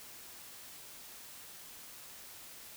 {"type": "silence", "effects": ["white hiss -51 dBFS RMS until 2.76 s"]}